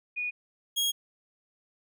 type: tone pair in turn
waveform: sine / sawtooth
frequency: 2460 / 3284 Hz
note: D#7 / G#7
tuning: -20 / -20 cents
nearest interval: perfect fourth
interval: 500 cents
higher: second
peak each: -29 / -22 dBFS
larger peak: second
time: 0.16-0.31 / 0.76-0.92 s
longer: second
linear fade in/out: 20 ms
effects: none